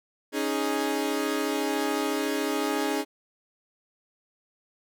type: chord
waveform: sawtooth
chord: C# suspended second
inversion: none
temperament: equal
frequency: 277.2 / 311.1 / 415.3 Hz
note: C#4 / D#4 / G#4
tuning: 0 / 0 / 0 cents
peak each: -26 dBFS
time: 0.32-3.05 s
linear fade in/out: 50 ms
effects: none